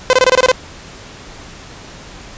sawtooth tone bursts, 511 Hz, C5, 41 cents flat, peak -3 dBFS, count 8, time 0.1-0.516 s, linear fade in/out 0 ms, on 31 ms, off 24 ms, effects pink hiss -35 dBFS RMS until 2.37 s + resampled to 16000 Hz

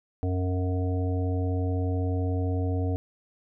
harmonic tone, 91.6 Hz, F#2, 17 cents flat, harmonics 1 / 3 / 5 / 7 / 8, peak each -25 / -32 / -35 / -40 / -41 dBFS, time 0.23-2.96 s, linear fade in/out 0 ms, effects none

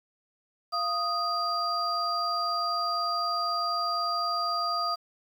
sine tone cluster, 691 / 1245 / 4742 Hz, F5 / D#6 / D8, -19 / +1 / +16 cents, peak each -33 / -28 / -32 dBFS, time 0.72-4.96 s, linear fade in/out 20 ms, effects 9-bit

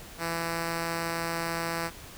5% pulse tone, 166.9 Hz, E3, 22 cents sharp, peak -18 dBFS, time 0.18-1.91 s, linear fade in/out 50 ms, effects pink hiss -46 dBFS RMS until 2.17 s

